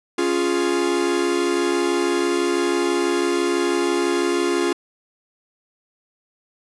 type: chord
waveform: 45% pulse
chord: Db major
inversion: none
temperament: equal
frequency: 277.2 / 349.2 / 415.3 Hz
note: Db4 / F4 / Ab4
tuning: 0 / 0 / 0 cents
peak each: -25 / -20 / -25 dBFS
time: 0.18-4.73 s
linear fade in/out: 5 ms
effects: resampled to 24000 Hz